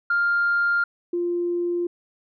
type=tone pair in turn; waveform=sine; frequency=1400 / 348.4 Hz; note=F6 / F4; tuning=+4 / -4 cents; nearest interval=2 octaves; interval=2408 cents; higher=first; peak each=-17 / -21 dBFS; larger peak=first; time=0.1-0.84 / 1.13-1.87 s; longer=neither; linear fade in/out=5 ms; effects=tanh soft clip ceiling -14 dBFS